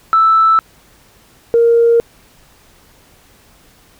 sine tone pair in turn, 1318.5 / 466.2 Hz, E6 / A#4, 0 / 0 cents, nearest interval octave + tritone, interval 1800 cents, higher first, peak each -6 dBFS, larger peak neither, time 0.13-0.59 / 1.54-2 s, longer neither, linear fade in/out 0 ms, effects tanh soft clip ceiling -2 dBFS + pink hiss -48 dBFS RMS until 3.99 s

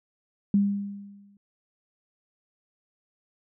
sine tone with exponential decay, 200.9 Hz, G3, 43 cents sharp, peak -16 dBFS, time 0.54-1.37 s, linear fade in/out 2 ms, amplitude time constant 180 ms, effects none

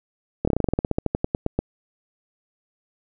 slowing click train, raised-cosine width 2 ms, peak -7 dBFS, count 19, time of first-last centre 0.45-1.59 s, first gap 25 ms, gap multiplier 1.1, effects none

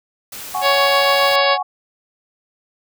white noise, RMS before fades -32 dBFS, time 0.32-1.36 s, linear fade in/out 5 ms
sine chord, F# suspended second, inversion none, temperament equal, 740 / 830.6 / 1108.7 Hz, F#5 / G#5 / C#6, 0 / 0 / 0 cents, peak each -22 / -24 / -24 dBFS, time 0.54-1.63 s, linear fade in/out 10 ms
harmonic tone, 558 Hz, C#5, 11 cents sharp, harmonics 1 / 2 / 3 / 4 / 5 / 6 / 7 / 8 / 9, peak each -17 / -20 / -22 / -23 / -24 / -25 / -25 / -26 / -27 dBFS, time 0.61-1.58 s, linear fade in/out 50 ms
effects none

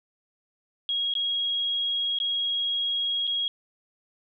sine tone with dropouts, 3293 Hz, G#7, 15 cents flat, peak -24 dBFS, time 0.89-3.48 s, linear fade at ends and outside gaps 1 ms, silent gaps 1.138-1.152 / 2.187-2.201 / 3.27-3.275 s, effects none

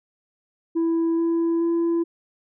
sine tone with pitch steps, 330.8 / 333.7 / 336.6 Hz, E4 / E4 / E4, +6 / +21 / +36 cents, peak -16 dBFS, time 0.75-2.04 s, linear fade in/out 20 ms, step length 430 ms, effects tanh soft clip ceiling -18 dBFS

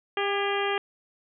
harmonic tone with a mistuned harmonic, 400 Hz, G4, 35 cents sharp, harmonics 1 / 2 / 3 / 4 / 5 / 6 / 7 / 8, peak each -28 / -31 / -33 / -34 / -35 / -36 / -36 / -37 dBFS, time 0.17-0.78 s, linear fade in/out 2 ms, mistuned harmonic 4, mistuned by +56 cents, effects none

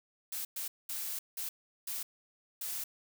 blue noise bursts at uneven times, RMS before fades -38 dBFS, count 6, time 0.32-0.45 / 0.56-0.68 / 0.89-1.19 / 1.37-1.49 / 1.87-2.03 / 2.61-2.84 s, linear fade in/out 5 ms, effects none

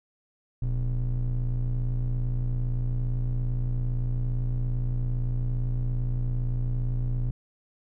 triangle ring-modulated tone, 74.8 Hz, D2, 32 cents sharp, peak -19 dBFS, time 0.62-7.31 s, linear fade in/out 5 ms, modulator 46 Hz, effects none

